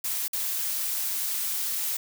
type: noise with dropouts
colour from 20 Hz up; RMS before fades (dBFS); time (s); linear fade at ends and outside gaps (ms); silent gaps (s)
blue; -29; 0.04-1.97; 5; 0.281-0.33
effects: none